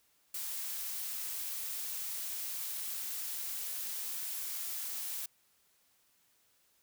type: noise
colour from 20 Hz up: blue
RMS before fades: -39 dBFS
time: 0.34-5.26 s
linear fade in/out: 5 ms
effects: white hiss -71 dBFS RMS until 6.82 s